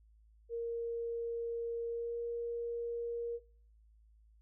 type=tone with pitch glide; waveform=sine; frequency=466.2 to 470.3 Hz; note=A#4 to A#4; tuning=0 to +15 cents; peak=-35 dBFS; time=0.49-3.4 s; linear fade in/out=50 ms; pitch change=+15 cents; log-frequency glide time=1.88-2.18 s; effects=noise-tail reverb RT60 0.5 s tail -23 dB re dry + added 54 Hz sine -61 dBFS peak until 4.41 s